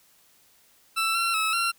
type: tone with pitch steps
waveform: 20% pulse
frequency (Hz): 1329 / 1358 / 1297 / 1368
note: E6 / F6 / E6 / F6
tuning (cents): +14 / -49 / -28 / -36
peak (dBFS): -18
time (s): 0.96-1.72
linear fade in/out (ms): 20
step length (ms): 190
effects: white hiss -60 dBFS RMS until 1.78 s